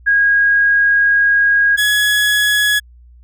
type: tone pair in turn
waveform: sine / 30% pulse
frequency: 1639 / 1684.1 Hz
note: G#6 / G#6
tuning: -23 / +24 cents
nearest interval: unison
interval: 47 cents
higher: second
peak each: -9 dBFS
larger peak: neither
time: 0.06-1.77 / 1.77-2.8 s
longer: first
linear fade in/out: 20 ms
effects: added 60 Hz sine -40 dBFS peak until 3.23 s